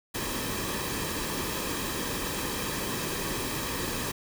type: noise with comb filter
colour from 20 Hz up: pink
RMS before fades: -32 dBFS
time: 0.14-4.12 s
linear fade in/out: 10 ms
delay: 1.4 ms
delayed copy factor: -0.55
effects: none